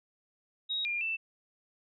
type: tone with pitch steps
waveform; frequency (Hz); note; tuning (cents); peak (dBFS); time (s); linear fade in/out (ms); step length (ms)
sine; 3791 / 2404 / 2660; A#7 / D7 / E7; +28 / +40 / +15; -30; 0.69-1.17; 20; 160
effects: none